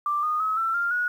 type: tone with pitch steps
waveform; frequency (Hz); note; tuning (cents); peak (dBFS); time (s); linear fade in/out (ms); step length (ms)
sine; 1179 / 1229.8 / 1282.7 / 1338 / 1395.6 / 1455.7; D6 / D#6 / E6 / E6 / F6 / F#6; +6 / -21 / -48 / +25 / -2 / -29; -22; 0.06-1.08; 2; 170
effects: 9-bit